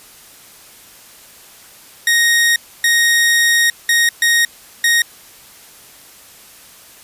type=tone bursts at uneven times; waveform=sawtooth; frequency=1868 Hz; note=A#6; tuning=3 cents sharp; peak=-7 dBFS; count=5; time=2.07-2.56 / 2.84-3.7 / 3.89-4.09 / 4.22-4.45 / 4.84-5.02 s; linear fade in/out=2 ms; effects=white hiss -42 dBFS RMS until 7.03 s + resampled to 32000 Hz